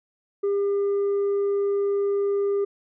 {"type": "tone with tanh clipping", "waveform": "triangle", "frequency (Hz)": 401.3, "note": "G4", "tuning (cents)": 41, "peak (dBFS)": -21, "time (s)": [0.43, 2.65], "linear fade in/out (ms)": 10, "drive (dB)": 7, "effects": []}